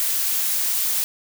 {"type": "noise", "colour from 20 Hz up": "blue", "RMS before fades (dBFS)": -22, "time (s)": [0, 1.04], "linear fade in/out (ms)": 0, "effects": []}